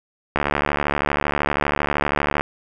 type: click train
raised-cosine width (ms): 0.5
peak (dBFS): -4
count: 150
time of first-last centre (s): 0.36-2.41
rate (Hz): 72.7
effects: none